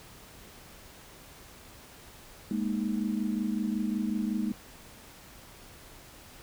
sine chord, Ab suspended second, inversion none, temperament equal, 207.7 / 233.1 / 311.1 Hz, Ab3 / Bb3 / Eb4, 0 / 0 / 0 cents, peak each -30 / -32 / -35 dBFS, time 2.51-4.52 s, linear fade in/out 2 ms, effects pink hiss -51 dBFS RMS until 6.42 s

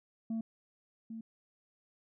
sine tone with echo, 224.9 Hz, A3, 38 cents sharp, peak -30 dBFS, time 0.3-0.41 s, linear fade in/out 5 ms, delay 800 ms, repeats 1, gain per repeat -10 dB, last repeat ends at 1.21 s, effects tanh soft clip ceiling -32 dBFS

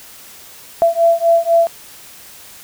sine beating tone pair, 670 / 674 Hz, E5 / E5, +28 / +38 cents, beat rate 4 Hz, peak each -13 dBFS, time 0.82-1.67 s, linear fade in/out 0 ms, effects white hiss -39 dBFS RMS until 2.63 s

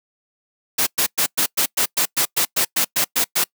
white noise bursts, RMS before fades -18 dBFS, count 14, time 0.78-3.442 s, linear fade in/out 10 ms, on 88 ms, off 110 ms, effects noise-tail reverb RT60 0.1 s tail -25 dB re dry + high-pass 150 Hz 12 dB/octave

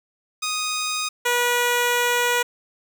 10% pulse tone pair in turn, 1244.5 / 484.6 Hz, D#6 / B4, 0 / -33 cents, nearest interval octave + major third, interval 1633 cents, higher first, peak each -15 / -10 dBFS, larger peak second, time 0.42-1.09 / 1.25-2.43 s, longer second, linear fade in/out 10 ms, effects none

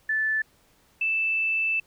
sine tone pair in turn, 1750 / 2642 Hz, A6 / E7, -10 / +3 cents, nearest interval perfect fifth, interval 713 cents, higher second, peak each -22 dBFS, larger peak neither, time 0.09-0.42 / 1.01-1.8 s, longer second, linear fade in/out 5 ms, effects pink hiss -62 dBFS RMS until 1.86 s

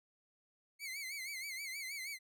sawtooth tone with vibrato, 2170 Hz, C#7, 37 cents flat, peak -38 dBFS, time 0.79-2.19 s, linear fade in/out 50 ms, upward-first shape sine, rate 6.3 Hz, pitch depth 110 cents each way, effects none

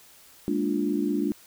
sine chord, Bb dominant seventh, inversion third, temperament equal with one note detuned, 207.7 / 233.1 / 293.7 / 350.4 Hz, Ab3 / Bb3 / D4 / F4, 0 / 0 / 0 / +6 cents, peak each -29 / -32 / -26 / -30 dBFS, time 0.48-1.32 s, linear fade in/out 0 ms, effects white hiss -53 dBFS RMS until 1.46 s

